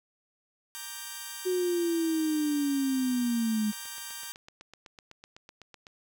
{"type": "chord", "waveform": "5% pulse", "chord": "G minor", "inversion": "first", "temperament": "equal with one note detuned", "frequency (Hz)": [932.3, 1174.7, 1573.4], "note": ["Bb5", "D6", "G6"], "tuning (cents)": [0, 0, 6], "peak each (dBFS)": [-32, -34, -29], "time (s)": [0.75, 4.32], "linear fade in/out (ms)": 0}
{"type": "linear sweep", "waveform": "sine", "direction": "down", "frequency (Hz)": [370, 208.4], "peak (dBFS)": -25, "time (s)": [1.45, 3.72], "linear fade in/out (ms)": 20}
{"type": "click train", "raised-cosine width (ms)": 0.2, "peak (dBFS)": -30, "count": 18, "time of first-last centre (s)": [3.73, 5.868], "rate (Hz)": 7.95}
{"effects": ["10-bit"]}